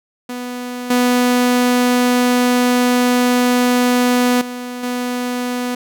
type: tone with level steps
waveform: sawtooth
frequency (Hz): 246.9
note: B3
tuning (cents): 0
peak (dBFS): -20 / -8 / -21 / -15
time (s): 0.29-5.75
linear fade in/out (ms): 5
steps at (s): 0.9 / 4.41 / 4.83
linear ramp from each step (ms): 5
effects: none